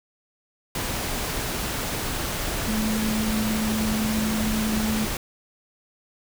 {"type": "tone in noise", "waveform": "sine", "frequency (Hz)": 217.3, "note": "A3", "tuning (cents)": -21, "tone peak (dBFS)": -23, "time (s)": [2.68, 5.05], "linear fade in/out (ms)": 2, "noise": "pink", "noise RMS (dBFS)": -28, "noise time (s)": [0.75, 5.17], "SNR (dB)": 2, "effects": []}